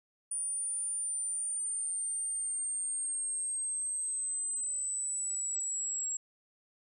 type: linear sweep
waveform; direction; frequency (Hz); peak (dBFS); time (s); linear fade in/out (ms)
sine; down; 9397 to 7620; -32; 0.31-6.17; 5
effects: 12-bit